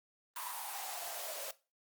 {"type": "noise with high-pass filter sweep", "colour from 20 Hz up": "white", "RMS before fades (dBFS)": -42, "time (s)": [0.36, 1.51], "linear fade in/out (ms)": 2, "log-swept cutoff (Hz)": [1000, 550], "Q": 6.5, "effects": ["noise-tail reverb RT60 0.3 s tail -18 dB re dry", "Opus 32 kbps"]}